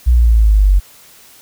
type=linear sweep; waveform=sine; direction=down; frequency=61.74 to 46.25 Hz; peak=-6 dBFS; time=0.06-0.8 s; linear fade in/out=20 ms; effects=white hiss -43 dBFS RMS until 1.41 s